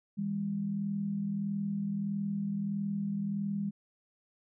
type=tone pair together; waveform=sine; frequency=159.93 / 201.5 Hz; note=D#3 / G3; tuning=+48 / +48 cents; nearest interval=major third; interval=400 cents; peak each=-39 / -31 dBFS; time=0.17-3.71 s; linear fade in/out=20 ms; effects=none